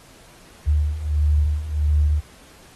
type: beating tone pair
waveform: sine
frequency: 73.7 / 75.2 Hz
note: D2 / D2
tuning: +7 / +42 cents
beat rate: 1.5 Hz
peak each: -22 / -18 dBFS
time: 0.66-2.21 s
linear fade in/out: 20 ms
effects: pink hiss -49 dBFS RMS until 2.75 s + AAC 32 kbps